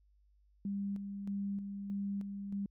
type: tone with tremolo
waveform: sine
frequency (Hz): 199.5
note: G3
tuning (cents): +31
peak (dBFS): -34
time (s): 0.65-2.66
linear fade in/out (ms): 2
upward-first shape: square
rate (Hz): 1.6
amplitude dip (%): 45
effects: added 50 Hz sine -65 dBFS peak until 2.7 s